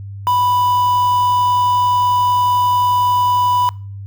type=tone with quantisation; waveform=triangle; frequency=987.8 Hz; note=B5; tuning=in tune; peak=-10 dBFS; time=0.27-3.69 s; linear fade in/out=0 ms; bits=5; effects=noise-tail reverb RT60 0.4 s tail -24 dB re dry + added 99 Hz sine -27 dBFS peak until 4.06 s